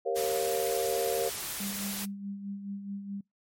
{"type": "chord", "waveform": "sine", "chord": "G half-diminished seventh", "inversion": "none", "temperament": "equal with one note detuned", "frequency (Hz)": [392, 466.2, 546.1, 698.5], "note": ["G4", "Bb4", "Db5", "F5"], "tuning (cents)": [0, 0, -26, 0], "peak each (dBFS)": [-34, -30, -32, -35], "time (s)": [0.05, 1.3], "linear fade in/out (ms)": 20}
{"type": "noise", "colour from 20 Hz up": "white", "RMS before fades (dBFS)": -36, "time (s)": [0.15, 2.06], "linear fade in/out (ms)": 20}
{"type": "tone with tremolo", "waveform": "sine", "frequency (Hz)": 199.3, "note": "G3", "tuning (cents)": 29, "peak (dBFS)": -33, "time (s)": [1.6, 3.21], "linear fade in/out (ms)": 5, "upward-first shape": "sine", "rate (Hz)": 4.7, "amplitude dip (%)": 55}
{"effects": ["noise-tail reverb RT60 0.2 s tail -26 dB re dry", "MP3 64 kbps"]}